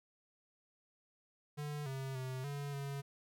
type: tone with pitch steps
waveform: square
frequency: 147.6 / 134 / 129.7 / 142.5 / 139.8 Hz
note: D3 / C3 / C3 / C#3 / C#3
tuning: +9 / +42 / -15 / +48 / +15 cents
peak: -40 dBFS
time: 1.57-3.02 s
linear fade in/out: 20 ms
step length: 290 ms
effects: none